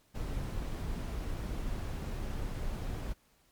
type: noise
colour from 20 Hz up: brown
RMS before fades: -36 dBFS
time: 0.14-3.14 s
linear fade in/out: 20 ms
effects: pink hiss -68 dBFS RMS until 3.51 s + MP3 96 kbps